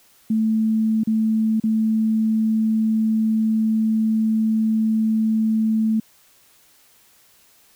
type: tone with dropouts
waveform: sine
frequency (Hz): 220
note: A3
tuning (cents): 0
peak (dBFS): -16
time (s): 0.3-6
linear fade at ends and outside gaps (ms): 5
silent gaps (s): 1.036-1.072 / 1.6-1.637
effects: white hiss -55 dBFS RMS until 7.75 s

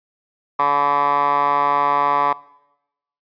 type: tone with band-pass filter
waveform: 10% pulse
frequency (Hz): 143.5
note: D3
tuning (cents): -40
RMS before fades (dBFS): -17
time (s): 0.59-2.33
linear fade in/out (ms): 5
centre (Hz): 1100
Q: 9.4
effects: noise-tail reverb RT60 0.9 s tail -22 dB re dry + resampled to 11025 Hz

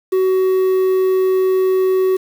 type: tone with quantisation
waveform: triangle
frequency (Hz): 375.5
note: F#4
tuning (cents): +26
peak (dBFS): -10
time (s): 0.12-2.17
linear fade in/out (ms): 10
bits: 6
effects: none

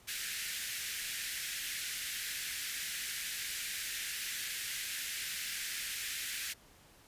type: high-pass noise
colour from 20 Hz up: pink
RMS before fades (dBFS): -39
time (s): 0.07-6.54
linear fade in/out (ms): 20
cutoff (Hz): 1600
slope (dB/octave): 48
effects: pink hiss -61 dBFS RMS until 7.07 s + resampled to 32000 Hz

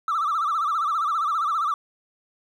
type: tone with vibrato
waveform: triangle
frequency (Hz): 1244.5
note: D#6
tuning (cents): 0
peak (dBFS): -18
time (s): 0.08-1.74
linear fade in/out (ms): 2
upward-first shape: sine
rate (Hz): 15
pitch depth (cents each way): 140
effects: tanh soft clip ceiling -17 dBFS

